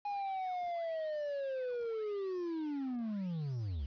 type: linear sweep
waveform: triangle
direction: down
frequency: 825 to 62.9 Hz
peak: -33 dBFS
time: 0.05-3.86 s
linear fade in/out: 5 ms
effects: resampled to 11025 Hz + 10-bit